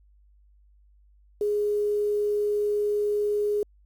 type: tone with quantisation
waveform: sine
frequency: 415.3 Hz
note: G#4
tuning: in tune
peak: -22 dBFS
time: 1.41-3.63 s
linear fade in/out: 2 ms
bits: 8
effects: added 50 Hz sine -55 dBFS peak until 3.85 s + AAC 64 kbps